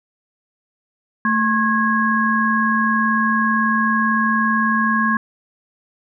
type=tone cluster; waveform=sine; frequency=220.5 / 1079 / 1654 Hz; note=A3 / C#6 / G#6; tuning=+4 / -47 / -8 cents; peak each=-19 dBFS; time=1.25-5.17 s; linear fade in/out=2 ms; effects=none